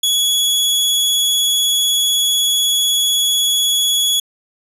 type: tone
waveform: sawtooth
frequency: 3371 Hz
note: G#7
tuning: 25 cents sharp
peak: -10 dBFS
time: 0.03-4.2 s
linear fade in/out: 5 ms
effects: resampled to 32000 Hz